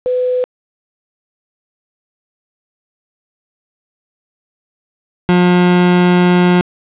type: tone pair in turn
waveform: sine / 30% pulse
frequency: 502 / 178.41 Hz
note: B4 / F3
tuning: +28 / +37 cents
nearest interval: octave + tritone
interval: 1791 cents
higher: first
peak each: -12 / -5 dBFS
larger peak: second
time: 0.06-0.44 / 5.29-6.61 s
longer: second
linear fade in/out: 0 ms
effects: resampled to 8000 Hz + 7-bit